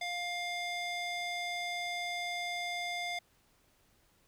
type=tone with band-pass filter; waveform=square; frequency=704 Hz; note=F5; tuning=14 cents sharp; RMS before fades=-37 dBFS; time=0.01-3.19 s; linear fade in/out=5 ms; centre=2800 Hz; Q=0.96; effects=pink hiss -69 dBFS RMS until 4.27 s